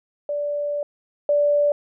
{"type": "tone pair in turn", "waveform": "sine", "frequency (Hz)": [583, 583], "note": ["D5", "D5"], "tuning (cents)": [-13, -13], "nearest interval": "unison", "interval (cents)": 0, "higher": "neither", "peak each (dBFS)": [-22, -15], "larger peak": "second", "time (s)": [[0.29, 0.83], [1.29, 1.72]], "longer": "first", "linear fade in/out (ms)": 2, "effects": []}